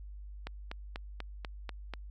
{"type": "click train", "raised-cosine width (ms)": 0.3, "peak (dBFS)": -23, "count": 7, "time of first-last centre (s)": [0.47, 1.937], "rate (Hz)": 4.09, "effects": ["added 50 Hz sine -43 dBFS peak until 2.1 s"]}